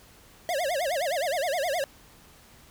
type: tone with vibrato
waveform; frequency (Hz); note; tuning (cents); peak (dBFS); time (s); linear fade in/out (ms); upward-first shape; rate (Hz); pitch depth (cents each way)
square; 623; D#5; +2; -26; 0.49-1.84; 0; sine; 9.6; 270
effects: pink hiss -54 dBFS RMS until 2.7 s